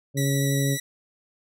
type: harmonic tone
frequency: 138.59 Hz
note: C#3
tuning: in tune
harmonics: 1 / 2 / 3 / 4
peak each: -22 / -28 / -32 / -34 dBFS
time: 0.14-0.78 s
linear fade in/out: 50 ms
type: tone with vibrato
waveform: 10% pulse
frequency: 1942 Hz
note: B6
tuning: 30 cents flat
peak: -20 dBFS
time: 0.17-0.8 s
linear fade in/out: 5 ms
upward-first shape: sine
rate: 12 Hz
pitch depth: 14 cents each way
effects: none